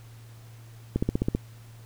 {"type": "click train", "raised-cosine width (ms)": 3, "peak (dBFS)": -11, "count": 7, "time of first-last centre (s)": [0.96, 1.35], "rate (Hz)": 15.4, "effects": ["added 114 Hz sine -45 dBFS peak until 1.85 s", "pink hiss -56 dBFS RMS until 1.85 s"]}